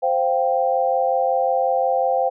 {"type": "chord", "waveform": "sine", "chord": "C suspended fourth", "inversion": "none", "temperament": "equal", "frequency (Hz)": [523.3, 698.5, 784], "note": ["C5", "F5", "G5"], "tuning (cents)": [0, 0, 0], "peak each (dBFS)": [-20, -22, -21], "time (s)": [0.02, 2.3], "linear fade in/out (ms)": 20, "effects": []}